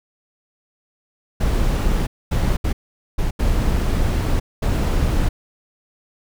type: noise bursts at uneven times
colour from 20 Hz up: brown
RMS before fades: -18 dBFS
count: 6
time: 1.4-2.07 / 2.31-2.57 / 2.64-2.73 / 3.18-3.31 / 3.39-4.4 / 4.62-5.29 s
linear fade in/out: 10 ms
effects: none